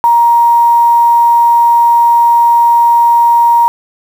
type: tone with quantisation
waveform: sine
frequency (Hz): 940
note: A#5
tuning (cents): +14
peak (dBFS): -4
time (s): 0.04-3.68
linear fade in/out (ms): 0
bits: 5
effects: none